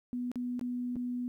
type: tone with dropouts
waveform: sine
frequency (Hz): 246.1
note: B3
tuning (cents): -6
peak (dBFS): -32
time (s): 0.13-1.28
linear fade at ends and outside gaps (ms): 0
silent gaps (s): 0.316-0.357 / 0.594-0.612 / 0.957-0.965
effects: 12-bit